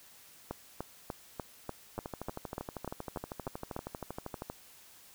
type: two click trains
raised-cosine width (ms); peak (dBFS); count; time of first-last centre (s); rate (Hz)
1; -22 / -24; 12 / 33; 0.51-3.764 / 1.98-4.5; 3.38 / 12.7
effects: white hiss -57 dBFS RMS until 5.14 s